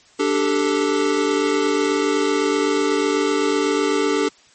square chord, D suspended fourth, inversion none, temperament equal, 293.7 / 392 / 440 Hz, D4 / G4 / A4, 0 / 0 / 0 cents, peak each -22 dBFS, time 0.19-4.29 s, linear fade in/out 10 ms, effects white hiss -52 dBFS RMS until 4.54 s + MP3 32 kbps

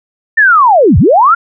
sine linear two-way sweep, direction down then up, 1823 to 64 to 1433 Hz, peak -3 dBFS, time 0.37-1.35 s, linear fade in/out 10 ms, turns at 0.98 s, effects none

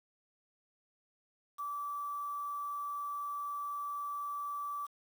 sine tone with quantisation, 1158 Hz, D6, 25 cents flat, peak -36 dBFS, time 1.58-4.87 s, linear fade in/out 20 ms, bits 9, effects none

